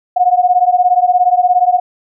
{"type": "beating tone pair", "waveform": "sine", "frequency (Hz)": [715, 732], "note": ["F5", "F#5"], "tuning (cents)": [41, -19], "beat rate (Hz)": 17, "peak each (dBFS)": -11, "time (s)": [0.16, 1.8], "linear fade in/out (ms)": 10, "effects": []}